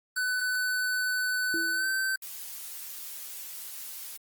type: tone with pitch glide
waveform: square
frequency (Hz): 1502 to 1544.2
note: F#6 to G6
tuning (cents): +26 to -26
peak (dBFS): -27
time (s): 0.16-2.16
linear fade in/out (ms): 5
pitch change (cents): +48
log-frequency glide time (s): 1.73-1.86
type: tone with exponential decay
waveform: sine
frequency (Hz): 330.8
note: E4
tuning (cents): +6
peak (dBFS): -30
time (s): 1.54-2.05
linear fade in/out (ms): 0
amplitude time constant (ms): 110
type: noise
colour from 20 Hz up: blue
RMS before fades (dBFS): -40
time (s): 2.22-4.17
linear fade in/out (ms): 5
effects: Opus 24 kbps